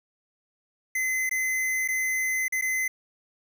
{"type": "tone with dropouts", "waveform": "square", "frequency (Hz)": 2045, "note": "C7", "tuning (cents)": -40, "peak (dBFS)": -25, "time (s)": [0.95, 2.88], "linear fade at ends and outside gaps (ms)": 5, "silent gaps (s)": [[1.294, 1.311], [1.878, 1.885], [2.482, 2.523], [2.613, 2.621]], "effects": []}